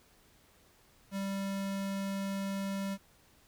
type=tone; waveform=square; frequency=196 Hz; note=G3; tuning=in tune; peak=-34 dBFS; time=1.11-2.98 s; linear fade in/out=50 ms; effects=pink hiss -64 dBFS RMS until 3.47 s